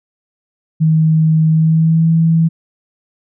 sine tone with pitch glide, 158.5 to 163.52 Hz, D#3 to E3, +32 to -14 cents, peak -8 dBFS, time 0.8-2.49 s, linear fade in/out 20 ms, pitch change +54 cents, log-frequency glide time 1.49-2.09 s, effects none

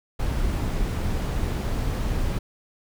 brown noise, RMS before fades -25 dBFS, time 0.19-2.39 s, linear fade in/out 10 ms, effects none

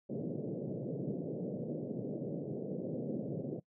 pink band-pass noise, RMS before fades -39 dBFS, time 0.09-3.6 s, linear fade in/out 10 ms, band 130 to 560 Hz, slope 48 dB/octave, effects noise-tail reverb RT60 0.1 s tail -22 dB re dry

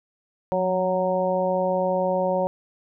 harmonic tone with a mistuned harmonic, 185.2 Hz, F#3, 2 cents sharp, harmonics 1 / 2 / 3 / 4 / 5, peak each -29 / -31 / -22 / -29 / -29 dBFS, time 0.52-2.47 s, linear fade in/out 0 ms, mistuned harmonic 1, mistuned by -37 cents, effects none

